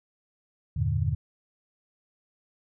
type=chord; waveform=sine; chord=E half-diminished seventh; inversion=none; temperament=equal; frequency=82.41 / 98 / 116.54 / 146.83 Hz; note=E2 / G2 / Bb2 / D3; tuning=0 / 0 / 0 / 0 cents; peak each=-29 dBFS; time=0.76-1.15 s; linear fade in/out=10 ms; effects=none